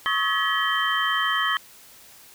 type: tone cluster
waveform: sine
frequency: 1108 / 1276 / 1711 / 1920 / 3115 Hz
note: C#6 / D#6 / A6 / B6 / G7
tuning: -1 / +43 / -49 / -49 / -12 cents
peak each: -27 dBFS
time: 0.06-1.57 s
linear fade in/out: 0 ms
effects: white hiss -49 dBFS RMS until 2.34 s